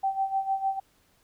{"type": "tone with tremolo", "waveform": "sine", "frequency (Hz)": 776, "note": "G5", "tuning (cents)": -18, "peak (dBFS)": -22, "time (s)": [0.03, 0.8], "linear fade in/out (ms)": 10, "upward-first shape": "sine", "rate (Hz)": 6.6, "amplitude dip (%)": 75, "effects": ["pink hiss -65 dBFS RMS until 1.23 s"]}